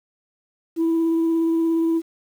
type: tone with vibrato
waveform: sine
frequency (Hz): 329.1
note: E4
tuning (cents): -3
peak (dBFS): -15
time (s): 0.76-2.02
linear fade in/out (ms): 50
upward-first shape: sine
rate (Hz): 17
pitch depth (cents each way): 12
effects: tanh soft clip ceiling -15 dBFS + 8-bit